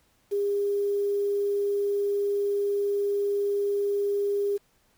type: tone with quantisation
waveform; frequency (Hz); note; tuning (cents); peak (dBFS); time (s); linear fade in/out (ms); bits
sine; 404.5; G#4; -46; -23; 0.31-4.58; 20; 8
effects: pink hiss -66 dBFS RMS until 4.97 s